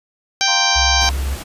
harmonic tone, 784 Hz, G5, in tune, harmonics 1 / 2 / 3 / 4 / 5 / 6 / 7 / 8, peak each -22 / -22 / -22 / -22 / -22 / -22 / -22 / -22 dBFS, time 0.41-1.09 s, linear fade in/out 0 ms
sine chord, F suspended fourth, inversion none, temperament equal, 698.5 / 932.3 / 1046.5 Hz, F5 / Bb5 / C6, 0 / 0 / 0 cents, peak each -26 dBFS, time 0.47-1.11 s, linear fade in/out 20 ms
sine tone, 67.3 Hz, C2, 49 cents sharp, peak -18 dBFS, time 0.75-1.36 s, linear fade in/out 20 ms
pink noise, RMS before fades -31 dBFS, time 1-1.44 s, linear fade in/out 20 ms
effects resampled to 32000 Hz

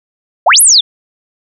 sine exponential two-way sweep, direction up then down, 554.4 to 11770 to 3303 Hz, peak -3 dBFS, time 0.46-0.81 s, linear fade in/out 10 ms, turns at 0.61 s, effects none

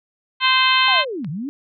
harmonic tone, 519 Hz, C5, 14 cents flat, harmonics 2 / 3 / 4 / 5 / 6 / 7 / 8, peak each -18 / -22 / -22 / -21 / -19 / -25 / -25 dBFS, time 0.4-1.05 s, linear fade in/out 50 ms
sine linear two-way sweep, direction down then up, 830.6 to 134 to 296.7 Hz, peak -24 dBFS, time 0.88-1.49 s, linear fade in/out 0 ms, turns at 1.29 s
click, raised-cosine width 0.3 ms, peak -25 dBFS, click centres 1.246 s
effects none

